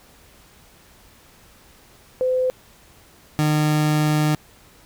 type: tone pair in turn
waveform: sine / 30% pulse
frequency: 511 / 151.92 Hz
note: C5 / D#3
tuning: -41 / -41 cents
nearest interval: octave + major sixth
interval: 2100 cents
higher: first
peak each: -17 / -14 dBFS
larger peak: second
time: 2.21-2.5 / 3.39-4.35 s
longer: second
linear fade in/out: 0 ms
effects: pink hiss -51 dBFS RMS until 4.85 s